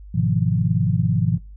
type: chord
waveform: sine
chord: F half-diminished seventh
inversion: first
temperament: just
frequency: 104.77 / 125.72 / 157.15 / 174.61 Hz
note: Ab2 / Cb3 / Eb3 / F3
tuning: +16 / +31 / +18 / 0 cents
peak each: -22 dBFS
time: 0.14-1.38 s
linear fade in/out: 10 ms
effects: noise-tail reverb RT60 0.3 s tail -23 dB re dry + added 50 Hz sine -37 dBFS peak until 1.56 s